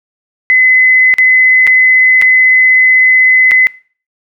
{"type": "tone with dropouts", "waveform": "sine", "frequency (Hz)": 2029, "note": "B6", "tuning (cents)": 46, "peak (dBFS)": -4, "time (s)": [0.5, 3.67], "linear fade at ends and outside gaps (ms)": 0, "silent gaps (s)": [[1.14, 1.184], [1.668, 1.674], [2.215, 2.222], [3.511, 3.517]], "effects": ["noise-tail reverb RT60 0.4 s tail -20 dB re dry"]}